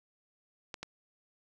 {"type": "clicks", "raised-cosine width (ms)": 0.2, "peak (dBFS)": -22, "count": 2, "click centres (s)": [0.742, 0.83], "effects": []}